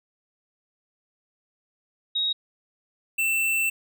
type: tone pair in turn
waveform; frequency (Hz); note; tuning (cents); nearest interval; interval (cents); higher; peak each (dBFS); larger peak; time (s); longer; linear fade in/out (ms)
sine / square; 3783 / 2675; A#7 / E7; +25 / +25; tritone; 600; first; -22; neither; 2.15-2.33 / 3.18-3.7; second; 10
effects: none